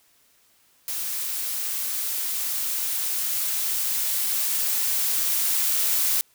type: noise with level ramp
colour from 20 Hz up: blue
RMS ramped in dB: -29 to -22 dBFS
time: 0.88-6.21 s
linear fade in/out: 0 ms
effects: white hiss -61 dBFS RMS until 6.34 s

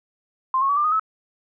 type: tone with pitch steps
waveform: sine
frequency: 1046.5 / 1092.2 / 1139.9 / 1189.7 / 1241.6 / 1295.9 Hz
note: C6 / C#6 / C#6 / D6 / D#6 / E6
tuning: 0 / -26 / +48 / +22 / -4 / -30 cents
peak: -17 dBFS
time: 0.54-0.996 s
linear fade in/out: 2 ms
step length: 76 ms
effects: none

